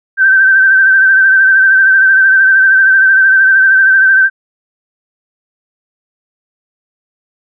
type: tone with vibrato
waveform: sine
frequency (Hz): 1554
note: G6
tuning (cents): -16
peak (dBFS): -4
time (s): 0.17-4.3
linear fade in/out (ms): 50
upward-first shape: sine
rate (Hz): 13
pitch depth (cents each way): 38
effects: none